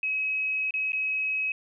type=tone with dropouts; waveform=sine; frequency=2553 Hz; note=D#7; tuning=44 cents sharp; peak=-25 dBFS; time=0.03-1.52 s; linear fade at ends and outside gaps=2 ms; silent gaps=0.708-0.739 / 0.921-0.931 s; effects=none